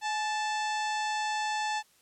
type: harmonic tone with a mistuned harmonic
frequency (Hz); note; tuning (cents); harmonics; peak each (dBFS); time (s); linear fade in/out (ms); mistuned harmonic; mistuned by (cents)
880; A5; 0; 1 / 2 / 3 / 4 / 5 / 6 / 7 / 8 / 9; -30 / -36 / -40 / -42 / -44 / -46 / -47 / -48 / -49; 0.01-1.83; 50; 1; -62
effects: white hiss -64 dBFS RMS until 2.01 s + low-pass 12000 Hz 12 dB/octave